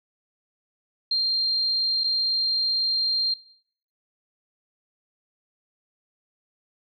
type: tone with dropouts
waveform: sine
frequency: 4186 Hz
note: C8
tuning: in tune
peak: -20 dBFS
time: 1.11-3.34 s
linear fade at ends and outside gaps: 5 ms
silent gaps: 2.037-2.041 s
effects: noise-tail reverb RT60 0.6 s tail -19 dB re dry